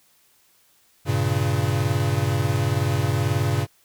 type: chord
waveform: square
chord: G diminished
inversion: none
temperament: equal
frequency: 98 / 116.54 / 138.59 Hz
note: G2 / Bb2 / Db3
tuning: 0 / 0 / 0 cents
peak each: -25 dBFS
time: 1.05-3.67 s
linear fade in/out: 50 ms
effects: white hiss -60 dBFS RMS until 3.84 s